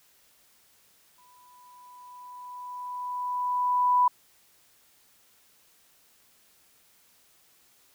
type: tone with exponential growth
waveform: sine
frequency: 990 Hz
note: B5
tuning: 4 cents sharp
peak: -17 dBFS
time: 1.18-4.08 s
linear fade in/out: 5 ms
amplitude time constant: 630 ms
effects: white hiss -62 dBFS RMS until 7.94 s